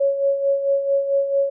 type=tone with tremolo; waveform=sine; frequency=554.4 Hz; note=C#5; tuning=in tune; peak=-14 dBFS; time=0-1.5 s; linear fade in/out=10 ms; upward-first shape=sine; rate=4.5 Hz; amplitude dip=60%; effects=none